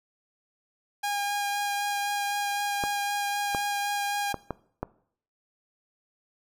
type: tone with vibrato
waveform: sawtooth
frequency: 813 Hz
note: G#5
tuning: 37 cents flat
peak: -23 dBFS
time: 1.03-4.33 s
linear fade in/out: 10 ms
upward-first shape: sine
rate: 3.9 Hz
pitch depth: 10 cents each way
type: clicks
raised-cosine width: 1 ms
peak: -15 dBFS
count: 5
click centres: 2.838 / 3.548 / 4.343 / 4.507 / 4.83 s
effects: noise-tail reverb RT60 0.6 s tail -20 dB re dry